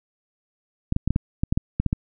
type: clicks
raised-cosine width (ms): 5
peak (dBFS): -8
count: 11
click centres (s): 0.924 / 0.964 / 1.076 / 1.106 / 1.161 / 1.435 / 1.525 / 1.575 / 1.8 / 1.863 / 1.929
effects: none